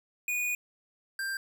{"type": "tone pair in turn", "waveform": "square", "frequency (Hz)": [2460, 1583.1], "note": ["D#7", "G6"], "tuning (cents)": [-20, 17], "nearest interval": "minor sixth", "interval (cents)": 763, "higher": "first", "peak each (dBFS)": [-29, -32], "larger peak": "first", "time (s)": [[0.28, 0.55], [1.19, 1.37]], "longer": "first", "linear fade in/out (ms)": 2, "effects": []}